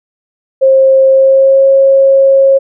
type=tone with pitch glide; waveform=sine; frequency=533 to 542.3 Hz; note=C5 to C#5; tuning=+32 to -38 cents; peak=-3 dBFS; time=0.61-2.59 s; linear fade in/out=20 ms; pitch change=+30 cents; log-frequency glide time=1.09-1.67 s; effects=none